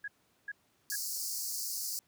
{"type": "tone bursts", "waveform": "sine", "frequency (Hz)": 1661.2, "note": "G#6", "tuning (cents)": 0, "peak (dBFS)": -36, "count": 3, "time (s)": [0.04, 0.957], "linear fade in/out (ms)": 5, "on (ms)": 39, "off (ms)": 400}
{"type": "high-pass noise", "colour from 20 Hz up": "pink", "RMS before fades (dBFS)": -37, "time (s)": [0.9, 1.99], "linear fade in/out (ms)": 0, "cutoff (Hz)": 4500, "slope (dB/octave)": 96}
{"effects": ["pink hiss -71 dBFS RMS until 2.07 s", "high-pass 100 Hz 12 dB/octave"]}